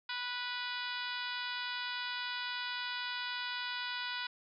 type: harmonic tone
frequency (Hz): 491.8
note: B4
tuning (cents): -7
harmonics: 2 / 3 / 4 / 5 / 6 / 7 / 8 / 9 / 10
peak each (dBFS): -44 / -41 / -46 / -46 / -46 / -45 / -45 / -50 / -49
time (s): 0.09-4.27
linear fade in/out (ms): 5
effects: none